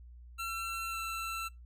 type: tone with pitch glide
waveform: 25% pulse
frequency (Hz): 1351 to 1339.3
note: E6 to E6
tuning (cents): +42 to +27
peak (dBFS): -32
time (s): 0.38-1.49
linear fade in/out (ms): 20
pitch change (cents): -15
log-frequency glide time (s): 0.89-0.97
effects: noise-tail reverb RT60 0.2 s tail -24 dB re dry + added 60 Hz sine -49 dBFS peak until 1.65 s